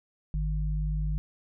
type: tone pair together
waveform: sine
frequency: 51.12 / 153.2 Hz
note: G#1 / D#3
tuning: -27 / -27 cents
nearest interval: octave + perfect fifth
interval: 1900 cents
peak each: -27 / -32 dBFS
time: 0.34-1.18 s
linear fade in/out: 0 ms
effects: none